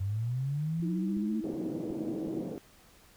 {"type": "linear sweep", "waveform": "sine", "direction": "up", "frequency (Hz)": [93.4, 224], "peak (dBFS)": -29, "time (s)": [0, 1.41], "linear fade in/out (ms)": 10}
{"type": "click train", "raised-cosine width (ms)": 5, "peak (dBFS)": -37, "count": 5, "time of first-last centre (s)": [0.8, 2.276], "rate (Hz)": 2.71}
{"type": "tone with vibrato", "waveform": "sine", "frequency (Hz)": 320, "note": "D#4", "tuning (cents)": 49, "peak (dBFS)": -35, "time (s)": [0.82, 2.42], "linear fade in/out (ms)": 10, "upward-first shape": "sine", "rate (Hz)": 15, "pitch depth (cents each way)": 75}
{"type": "band-pass noise", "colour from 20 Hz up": "pink", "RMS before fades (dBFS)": -38, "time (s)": [1.44, 2.58], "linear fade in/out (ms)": 0, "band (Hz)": [160, 520], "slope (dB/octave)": 24}
{"effects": ["pink hiss -59 dBFS RMS until 3.16 s"]}